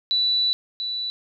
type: tone pair in turn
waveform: sine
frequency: 3960 / 3960 Hz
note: B7 / B7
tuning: +4 / +4 cents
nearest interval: unison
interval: 0 cents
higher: neither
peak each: -18 / -25 dBFS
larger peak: first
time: 0.11-0.53 / 0.8-1.1 s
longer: first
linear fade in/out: 0 ms
effects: none